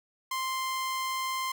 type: tone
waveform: sawtooth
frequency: 1046.5 Hz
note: C6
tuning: in tune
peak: -26 dBFS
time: 0.31-1.52 s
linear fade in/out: 5 ms
effects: none